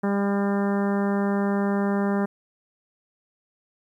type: harmonic tone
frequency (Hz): 200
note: G3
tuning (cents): +35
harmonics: 1 / 2 / 3 / 4 / 5 / 6 / 7 / 8 / 9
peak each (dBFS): -22 / -28 / -32 / -34 / -36 / -38 / -39 / -40 / -41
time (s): 0.03-2.26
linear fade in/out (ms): 10
effects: 10-bit